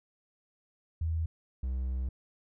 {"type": "tone pair in turn", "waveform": ["sine", "triangle"], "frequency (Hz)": [81.2, 64.26], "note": ["E2", "C2"], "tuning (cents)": [-26, -31], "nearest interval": "major third", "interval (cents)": 405, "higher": "first", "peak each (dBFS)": [-28, -28], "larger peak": "neither", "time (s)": [[1.01, 1.26], [1.63, 2.09]], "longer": "second", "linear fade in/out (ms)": 5, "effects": []}